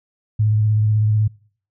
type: tone with vibrato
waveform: sine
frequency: 107.2 Hz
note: A2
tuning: 45 cents flat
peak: -13 dBFS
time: 0.39-1.28 s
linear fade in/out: 10 ms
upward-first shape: triangle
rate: 16 Hz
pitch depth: 30 cents each way
effects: noise-tail reverb RT60 0.5 s tail -24 dB re dry